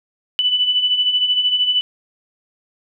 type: beating tone pair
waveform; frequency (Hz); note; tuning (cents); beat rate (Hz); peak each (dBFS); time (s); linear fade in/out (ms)
sine; 2973 / 2986; F#7 / F#7; +8 / +15; 13; -22 / -15; 0.39-1.81; 0
effects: none